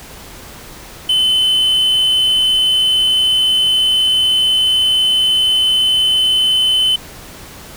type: tone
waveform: triangle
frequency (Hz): 3042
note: F#7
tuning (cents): +47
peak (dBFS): -9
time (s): 1.09-6.96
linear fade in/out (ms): 5
effects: pink hiss -35 dBFS RMS until 7.76 s